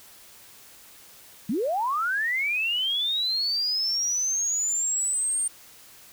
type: linear sweep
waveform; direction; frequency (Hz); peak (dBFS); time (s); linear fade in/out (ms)
sine; up; 182.4 to 8800; -23; 1.49-5.48; 5
effects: white hiss -50 dBFS RMS until 6.12 s